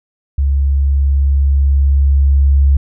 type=tone with level ramp; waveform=sine; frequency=69.3 Hz; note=C#2; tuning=in tune; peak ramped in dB=-10 to -6 dBFS; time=0.38-2.77 s; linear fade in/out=5 ms; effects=none